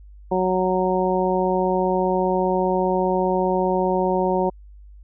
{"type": "harmonic tone", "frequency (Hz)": 185, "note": "F#3", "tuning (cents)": 0, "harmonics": [1, 2, 3, 4, 5], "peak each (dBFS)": [-25, -22, -24, -26, -25], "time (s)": [0.31, 4.5], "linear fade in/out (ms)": 10, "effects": ["added 50 Hz sine -41 dBFS peak until 5.03 s"]}